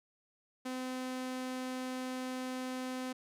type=tone; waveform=sawtooth; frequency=256.2 Hz; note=C4; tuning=36 cents flat; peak=-33 dBFS; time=0.65-3.13 s; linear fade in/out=10 ms; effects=low-pass 12000 Hz 12 dB/octave